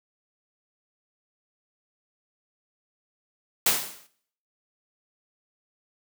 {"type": "noise with exponential decay", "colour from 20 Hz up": "white", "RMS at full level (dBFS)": -18, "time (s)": [3.66, 4.07], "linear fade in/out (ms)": 5, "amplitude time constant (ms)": 87, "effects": ["noise-tail reverb RT60 0.6 s tail -17 dB re dry", "high-pass 150 Hz 12 dB/octave"]}